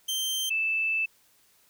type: tone pair in turn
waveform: sawtooth / sine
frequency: 3136 / 2637 Hz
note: G7 / E7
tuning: 0 / 0 cents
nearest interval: minor third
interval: 300 cents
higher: first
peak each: -24 dBFS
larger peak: neither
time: 0.08-0.5 / 0.5-1.06 s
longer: second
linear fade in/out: 10 ms
effects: white hiss -63 dBFS RMS until 1.69 s